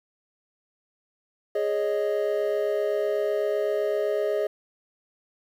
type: chord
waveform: triangle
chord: Ab suspended fourth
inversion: none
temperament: equal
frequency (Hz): 415.3 / 554.4 / 622.3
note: Ab4 / Db5 / Eb5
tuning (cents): 0 / 0 / 0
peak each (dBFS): -24 / -28 / -25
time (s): 1.55-4.47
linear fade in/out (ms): 5
effects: 9-bit